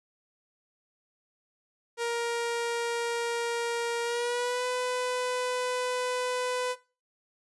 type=tone with pitch glide; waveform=sawtooth; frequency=469.5 to 500.3 Hz; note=A#4 to B4; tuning=+12 to +22 cents; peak=-24 dBFS; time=1.97-6.76 s; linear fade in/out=50 ms; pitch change=+110 cents; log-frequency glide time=4.03-4.66 s; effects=noise-tail reverb RT60 0.3 s tail -18 dB re dry + resampled to 24000 Hz